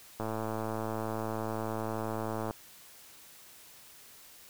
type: click train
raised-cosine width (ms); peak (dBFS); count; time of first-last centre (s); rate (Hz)
1; -21; 255; 0.2-2.509; 110
effects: white hiss -54 dBFS RMS until 4.49 s